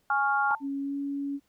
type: chord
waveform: sine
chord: Db major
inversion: second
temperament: equal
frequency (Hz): 830.6 / 1108.7 / 1396.9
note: Ab5 / Db6 / F6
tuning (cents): 0 / 0 / 0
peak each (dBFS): -26 / -31 / -26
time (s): 0.1-0.55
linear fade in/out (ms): 2
type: tone with exponential decay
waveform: sine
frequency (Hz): 890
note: A5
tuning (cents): +20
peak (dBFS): -26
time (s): 0.51-0.68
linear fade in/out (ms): 0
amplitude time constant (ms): 36
type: tone with pitch glide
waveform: sine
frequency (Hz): 277.2 to 280.9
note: C#4 to C#4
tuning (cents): 0 to +23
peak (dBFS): -29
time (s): 0.6-1.4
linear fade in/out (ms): 50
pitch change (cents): +23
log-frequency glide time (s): 0.81-0.95
effects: pink hiss -71 dBFS RMS until 1.48 s